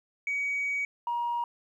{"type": "tone pair in turn", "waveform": "sine", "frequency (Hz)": [2260, 950.2], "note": ["C#7", "A#5"], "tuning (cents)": [33, 33], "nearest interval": "octave + minor third", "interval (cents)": 1500, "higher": "first", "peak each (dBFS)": -26, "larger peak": "neither", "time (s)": [[0.27, 0.85], [1.07, 1.44]], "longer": "first", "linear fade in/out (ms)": 2, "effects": ["tanh soft clip ceiling -24 dBFS", "11-bit"]}